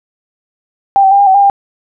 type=tone with pitch steps; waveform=sine; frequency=791 / 770 / 798 / 806 / 761 / 803 / 797 Hz; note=G5 / G5 / G5 / G5 / F#5 / G5 / G5; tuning=+15 / -31 / +31 / +48 / +48 / +41 / +28 cents; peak=-4 dBFS; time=0.96-1.499 s; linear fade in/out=0 ms; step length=77 ms; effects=none